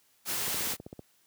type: noise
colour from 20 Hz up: white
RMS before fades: -32 dBFS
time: 0.25-0.77 s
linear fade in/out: 50 ms
type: click train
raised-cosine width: 2 ms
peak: -28 dBFS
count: 9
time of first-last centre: 0.48-0.993 s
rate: 15.6 Hz
effects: white hiss -67 dBFS RMS until 1.26 s + high-pass 80 Hz 12 dB/octave